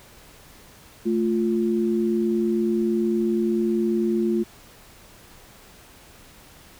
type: tone pair together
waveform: sine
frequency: 220.3 / 349.2 Hz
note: A3 / F4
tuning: +2 / 0 cents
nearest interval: minor sixth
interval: 798 cents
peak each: -22 dBFS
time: 1.05-4.44 s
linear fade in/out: 20 ms
effects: pink hiss -49 dBFS RMS until 6.79 s